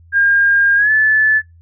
sine tone with pitch glide, 1612 to 1737.7 Hz, G6 to A6, +48 to -22 cents, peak -9 dBFS, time 0.12-1.42 s, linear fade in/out 50 ms, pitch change +130 cents, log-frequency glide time 0.76-0.91 s, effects noise-tail reverb RT60 0.2 s tail -22 dB re dry + added 84 Hz sine -42 dBFS peak until 1.61 s

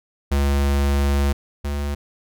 square tone pair in turn, 70.2 / 71.76 Hz, C#2 / D2, +22 / -40 cents, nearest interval unison, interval 38 cents, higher second, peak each -17 / -23 dBFS, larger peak first, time 0.31-1.33 / 1.64-1.95 s, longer first, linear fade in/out 10 ms, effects none

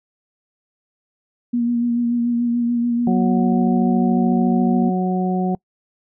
sine tone with vibrato, 238.1 Hz, A#3, 37 cents sharp, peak -16 dBFS, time 1.53-4.9 s, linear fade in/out 10 ms, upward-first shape sine, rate 6.9 Hz, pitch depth 24 cents each way
harmonic tone, 184.3 Hz, F#3, 7 cents flat, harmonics 1 / 2 / 3 / 4, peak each -18 / -25 / -33 / -25 dBFS, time 3.07-5.55 s, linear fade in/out 2 ms
effects noise-tail reverb RT60 0.1 s tail -26 dB re dry

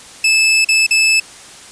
sawtooth tone with dropouts, 2617 Hz, E7, 13 cents flat, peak -6 dBFS, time 0.24-1.2 s, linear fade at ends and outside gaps 5 ms, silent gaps 0.647-0.687 / 0.866-0.908 s, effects white hiss -37 dBFS RMS until 1.71 s + resampled to 22050 Hz

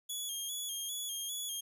15% pulse tone with vibrato, 3308 Hz, G#7, 8 cents flat, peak -30 dBFS, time 0.09-1.61 s, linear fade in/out 10 ms, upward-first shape square, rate 2.5 Hz, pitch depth 45 cents each way, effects none

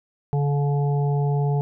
harmonic tone, 143.1 Hz, D3, 45 cents flat, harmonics 1 / 3 / 5 / 6, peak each -19 / -29 / -33 / -35 dBFS, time 0.33-1.61 s, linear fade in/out 0 ms, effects none

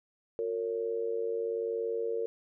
sine tone with amplitude modulation, 459.2 Hz, A#4, 26 cents flat, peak -26 dBFS, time 0.39-2.26 s, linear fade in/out 0 ms, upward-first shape sine, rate 101 Hz, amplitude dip 80%, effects none

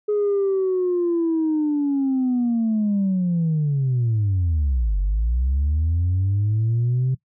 sine linear two-way sweep, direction down then up, 421 to 45.93 to 132 Hz, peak -16 dBFS, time 0.08-7.15 s, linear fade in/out 10 ms, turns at 4.99 s, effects noise-tail reverb RT60 0.1 s tail -20 dB re dry + tanh soft clip ceiling -15 dBFS

